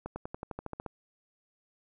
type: accelerating click train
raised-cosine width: 1 ms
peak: -23 dBFS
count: 11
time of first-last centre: 0.06-0.863 s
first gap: 100 ms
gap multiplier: 0.95
effects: none